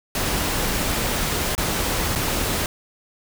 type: noise with dropouts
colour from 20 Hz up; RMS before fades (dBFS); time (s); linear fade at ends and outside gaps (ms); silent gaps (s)
pink; -23; 0.15-2.66; 1; 1.551-1.579 / 2.153-2.158
effects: none